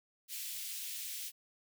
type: high-pass noise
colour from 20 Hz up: white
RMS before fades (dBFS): -42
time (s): 0.28-1.32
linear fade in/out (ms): 50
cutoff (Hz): 2300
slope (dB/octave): 24
effects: none